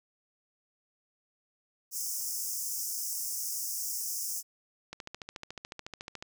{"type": "high-pass noise", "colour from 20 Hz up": "pink", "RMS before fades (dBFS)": -35, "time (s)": [1.91, 4.43], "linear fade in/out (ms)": 50, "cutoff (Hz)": 5200, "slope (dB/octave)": 96}
{"type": "click train", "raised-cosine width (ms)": 0.2, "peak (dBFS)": -23, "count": 19, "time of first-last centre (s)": [4.93, 6.225], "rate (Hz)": 13.9}
{"effects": []}